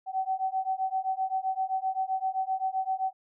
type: beating tone pair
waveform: sine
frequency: 757 / 764.7 Hz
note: F#5 / G5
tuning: +39 / -43 cents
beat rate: 7.7 Hz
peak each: -30 dBFS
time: 0.06-3.13 s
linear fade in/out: 50 ms
effects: none